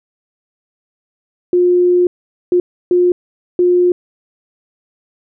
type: tone bursts at uneven times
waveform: sine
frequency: 356.4 Hz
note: F4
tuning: 35 cents sharp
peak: -8 dBFS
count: 4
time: 1.53-2.07 / 2.52-2.6 / 2.91-3.12 / 3.59-3.92 s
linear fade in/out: 2 ms
effects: none